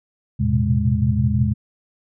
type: tone cluster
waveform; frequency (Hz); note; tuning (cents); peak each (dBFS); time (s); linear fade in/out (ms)
sine; 82.6 / 110.8 / 123.4 / 129.3 / 207.2; E2 / A2 / B2 / C3 / G#3; +4 / +13 / -1 / -20 / -4; -22; 0.39-1.54; 20
effects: none